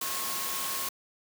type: tone in noise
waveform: sine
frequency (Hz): 1086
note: C#6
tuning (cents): -36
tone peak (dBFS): -39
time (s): 0.01-0.89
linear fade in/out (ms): 5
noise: white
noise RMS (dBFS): -33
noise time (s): 0.01-0.89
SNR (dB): -9
effects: high-pass 150 Hz 12 dB/octave